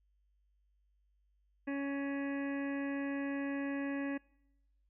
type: harmonic tone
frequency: 278.9 Hz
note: C#4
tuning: 11 cents sharp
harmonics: 1 / 2 / 3 / 4 / 6 / 7 / 8 / 9 / 10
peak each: -35 / -44 / -52 / -52 / -47 / -49 / -60 / -53 / -63 dBFS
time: 1.67-4.18 s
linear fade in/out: 10 ms
effects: noise-tail reverb RT60 0.9 s tail -25 dB re dry + added 50 Hz sine -70 dBFS peak until 4.89 s

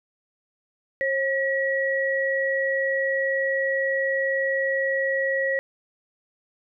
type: tone pair together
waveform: sine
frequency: 539 / 1919 Hz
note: C#5 / A#6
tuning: -49 / +50 cents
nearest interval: octave + minor seventh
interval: 2199 cents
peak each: -24 / -24 dBFS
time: 1.01-5.59 s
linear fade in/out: 0 ms
effects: none

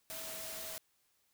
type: tone in noise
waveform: sine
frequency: 645 Hz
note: E5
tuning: 38 cents flat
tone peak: -51 dBFS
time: 0.1-0.78 s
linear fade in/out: 0 ms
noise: white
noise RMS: -44 dBFS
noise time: 0.1-0.78 s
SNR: -10 dB
effects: white hiss -75 dBFS RMS until 1.33 s

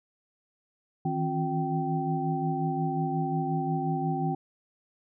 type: tone cluster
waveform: sine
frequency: 157.4 / 163 / 266 / 358 / 776 Hz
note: D#3 / E3 / C4 / F4 / G5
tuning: +20 / -19 / +29 / +43 / -18 cents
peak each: -30 / -36 / -33 / -35 / -31 dBFS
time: 1.05-4.35 s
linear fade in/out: 5 ms
effects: none

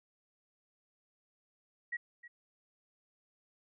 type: tone with echo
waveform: sine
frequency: 1913 Hz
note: A#6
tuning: 44 cents sharp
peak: -34 dBFS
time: 1.92-1.97 s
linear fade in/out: 10 ms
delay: 310 ms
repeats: 1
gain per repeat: -15 dB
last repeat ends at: 2.28 s
effects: none

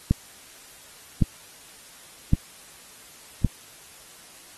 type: click train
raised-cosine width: 5 ms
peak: -6 dBFS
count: 4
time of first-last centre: 0.11-3.447 s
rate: 0.899 Hz
effects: white hiss -48 dBFS RMS until 4.57 s + AAC 32 kbps

